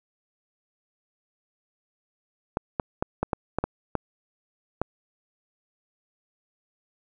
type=clicks; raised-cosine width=1 ms; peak=-10 dBFS; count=9; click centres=2.571 / 2.798 / 3.025 / 3.23 / 3.332 / 3.586 / 3.64 / 3.953 / 4.816 s; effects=none